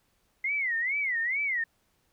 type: tone with vibrato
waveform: sine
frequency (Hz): 2050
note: C7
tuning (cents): -36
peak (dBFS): -26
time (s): 0.44-1.64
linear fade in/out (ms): 5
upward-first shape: sine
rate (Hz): 2.3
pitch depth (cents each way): 210
effects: pink hiss -71 dBFS RMS until 2.12 s